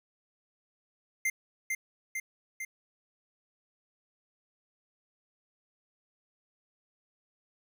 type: tone with echo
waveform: square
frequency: 2093 Hz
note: C7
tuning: in tune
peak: -27 dBFS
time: 1.25-1.3 s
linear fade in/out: 5 ms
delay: 450 ms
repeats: 3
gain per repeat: -3 dB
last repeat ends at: 2.65 s
effects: none